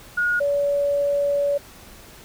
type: tone pair in turn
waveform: sine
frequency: 1441 / 570.2 Hz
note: F#6 / C#5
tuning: -46 / +49 cents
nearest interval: octave + major third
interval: 1605 cents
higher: first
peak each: -18 dBFS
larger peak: neither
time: 0.17-0.4 / 0.4-1.58 s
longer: second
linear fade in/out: 10 ms
effects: pink hiss -45 dBFS RMS until 2.24 s